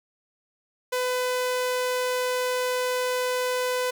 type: tone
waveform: sawtooth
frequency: 502 Hz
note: B4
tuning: 28 cents sharp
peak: -20 dBFS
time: 0.92-3.91 s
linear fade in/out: 10 ms
effects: none